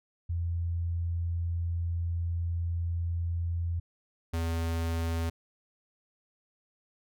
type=tone pair in turn; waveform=sine / square; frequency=85.1 / 82.82 Hz; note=F2 / E2; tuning=-44 / +9 cents; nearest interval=unison; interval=47 cents; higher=first; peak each=-28 / -29 dBFS; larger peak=first; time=0.29-3.8 / 4.33-5.3 s; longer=first; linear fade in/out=10 ms; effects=none